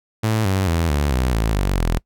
sawtooth tone with pitch steps, 110 / 95.76 / 83.36 / 72.57 / 63.18 / 55 / 47.88 / 41.68 Hz, A2 / G2 / E2 / D2 / B1 / A1 / G1 / E1, 0 / -40 / +20 / -20 / +40 / 0 / -40 / +20 cents, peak -13 dBFS, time 0.23-1.99 s, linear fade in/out 10 ms, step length 220 ms, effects noise-tail reverb RT60 0.1 s tail -24 dB re dry

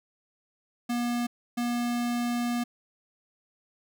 square tone bursts at uneven times, 240 Hz, B3, 49 cents flat, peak -27 dBFS, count 2, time 0.89-1.27 / 1.57-2.64 s, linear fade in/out 10 ms, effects none

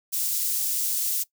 white high-pass noise, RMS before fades -26 dBFS, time 0.12-1.24 s, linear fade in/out 20 ms, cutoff 6200 Hz, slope 12 dB/octave, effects noise-tail reverb RT60 0.1 s tail -19 dB re dry

